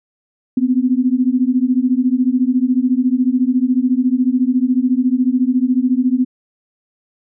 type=beating tone pair; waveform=sine; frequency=246.7 / 260.7 Hz; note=B3 / C4; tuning=-2 / -6 cents; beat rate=14 Hz; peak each=-15 dBFS; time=0.57-6.25 s; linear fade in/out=5 ms; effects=none